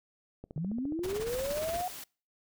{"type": "click train", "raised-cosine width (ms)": 2, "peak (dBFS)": -30, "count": 12, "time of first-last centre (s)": [0.44, 1.199], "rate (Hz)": 14.5}
{"type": "linear sweep", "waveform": "sine", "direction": "up", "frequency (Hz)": [142.1, 740], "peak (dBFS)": -31, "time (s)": [0.56, 1.88], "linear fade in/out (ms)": 2}
{"type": "noise with tremolo", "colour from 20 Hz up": "pink", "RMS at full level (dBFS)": -39, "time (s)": [1.03, 1.82], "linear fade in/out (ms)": 10, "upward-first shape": "sine", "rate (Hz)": 17, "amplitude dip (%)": 65}
{"type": "noise", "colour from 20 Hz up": "white", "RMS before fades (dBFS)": -44, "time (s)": [1.29, 2.04], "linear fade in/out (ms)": 5}
{"effects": ["noise-tail reverb RT60 0.4 s tail -26 dB re dry"]}